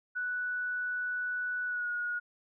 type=tone with pitch glide; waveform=sine; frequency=1480 to 1447 Hz; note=F#6 to F#6; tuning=0 to -39 cents; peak=-31 dBFS; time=0.15-2.2 s; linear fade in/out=20 ms; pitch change=-39 cents; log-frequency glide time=1.66-1.89 s; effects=none